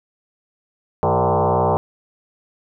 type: tone with frequency modulation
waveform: sine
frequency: 155.56 Hz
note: D#3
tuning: in tune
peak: -14 dBFS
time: 1.03-1.77 s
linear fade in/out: 0 ms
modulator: 125 Hz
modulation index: 7
effects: none